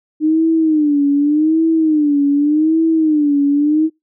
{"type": "tone with vibrato", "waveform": "sine", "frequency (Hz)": 303.7, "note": "D#4", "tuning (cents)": -42, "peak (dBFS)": -10, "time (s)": [0.2, 3.9], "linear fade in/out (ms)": 50, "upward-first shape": "sine", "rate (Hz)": 0.85, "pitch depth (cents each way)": 120, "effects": ["noise-tail reverb RT60 0.2 s tail -26 dB re dry"]}